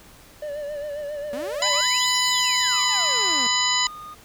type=tone with vibrato; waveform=triangle; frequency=587 Hz; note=D5; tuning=1 cent flat; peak=-26 dBFS; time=0.42-1.81 s; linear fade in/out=5 ms; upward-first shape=sine; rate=7.4 Hz; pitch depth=54 cents each way
type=exponential two-way sweep; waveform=sawtooth; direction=up then down; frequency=226.8 to 5680 to 226.8 Hz; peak=-28 dBFS; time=1.33-3.47 s; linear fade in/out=0 ms; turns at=2.16 s
type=harmonic tone; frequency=998 Hz; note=B5; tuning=18 cents sharp; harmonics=1 / 2 / 3 / 4 / 5 / 7; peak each=-26 / -26 / -26 / -26 / -26 / -26 dBFS; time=1.62-3.87 s; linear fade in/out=2 ms
type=tone with pitch glide; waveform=triangle; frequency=1208 to 1227.7 Hz; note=D6 to D#6; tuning=+48 to -24 cents; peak=-34 dBFS; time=2.71-4.15 s; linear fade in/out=20 ms; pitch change=+28 cents; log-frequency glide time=3.2-3.68 s
effects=pink hiss -49 dBFS RMS until 4.24 s